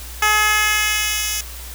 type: tone with high-pass filter sweep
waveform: 10% pulse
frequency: 424.5 Hz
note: G#4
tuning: 38 cents sharp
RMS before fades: -18 dBFS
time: 0.22-1.41 s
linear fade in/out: 5 ms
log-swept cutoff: 950 to 4600 Hz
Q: 0.93
effects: added 60 Hz sine -33 dBFS peak until 1.74 s + white hiss -36 dBFS RMS until 1.74 s